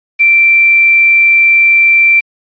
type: tone with quantisation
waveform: sine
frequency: 2349 Hz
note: D7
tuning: in tune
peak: -4 dBFS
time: 0.19-2.21 s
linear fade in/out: 20 ms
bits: 5
effects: resampled to 11025 Hz